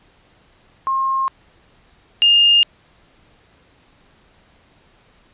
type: tone pair in turn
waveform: sine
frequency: 1069 / 2824 Hz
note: C6 / F7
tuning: +37 / +19 cents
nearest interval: octave + perfect fourth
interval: 1682 cents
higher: second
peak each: -16 / -9 dBFS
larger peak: second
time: 0.87-1.28 / 2.22-2.63 s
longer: neither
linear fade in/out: 0 ms
effects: pink hiss -54 dBFS RMS until 5.33 s + resampled to 8000 Hz